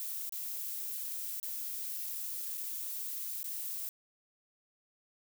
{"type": "noise with dropouts", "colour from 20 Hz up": "violet", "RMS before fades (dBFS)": -39, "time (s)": [0, 3.89], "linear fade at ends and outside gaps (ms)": 1, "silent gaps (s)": [[0.294, 0.323], [1.4, 1.429], [2.573, 2.577], [3.431, 3.442]], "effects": []}